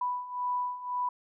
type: beating tone pair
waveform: sine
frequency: 987.8 / 989.7 Hz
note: B5 / B5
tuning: 0 / +3 cents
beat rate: 1.9 Hz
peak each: -35 / -31 dBFS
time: 0.01-1.09 s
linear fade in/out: 5 ms
effects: none